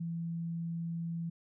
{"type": "tone", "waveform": "sine", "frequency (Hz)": 167.4, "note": "E3", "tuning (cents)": 27, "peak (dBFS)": -34, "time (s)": [0, 1.3], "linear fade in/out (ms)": 10, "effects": []}